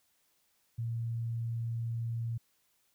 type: tone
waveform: sine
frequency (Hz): 115.8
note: A#2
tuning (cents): -11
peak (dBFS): -32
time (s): 0.78-2.38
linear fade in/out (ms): 10
effects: white hiss -73 dBFS RMS until 2.94 s